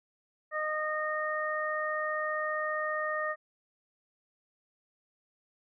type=harmonic tone; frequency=615 Hz; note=D#5; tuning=20 cents flat; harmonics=1 / 2 / 3; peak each=-34 / -34 / -34 dBFS; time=0.51-3.36 s; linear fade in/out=50 ms; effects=none